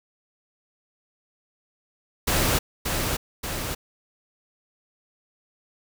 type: noise with echo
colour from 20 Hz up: pink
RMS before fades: -22 dBFS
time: 2.27-2.59 s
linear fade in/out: 10 ms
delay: 580 ms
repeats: 2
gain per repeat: -4 dB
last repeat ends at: 3.75 s
effects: none